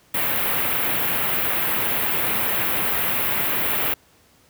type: band-stop noise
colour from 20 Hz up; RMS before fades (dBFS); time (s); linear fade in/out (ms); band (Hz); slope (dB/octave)
white; -22; 0.14-3.94; 5; 2900 to 13000; 24
effects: pink hiss -56 dBFS RMS until 4.49 s + high-pass 60 Hz 12 dB/octave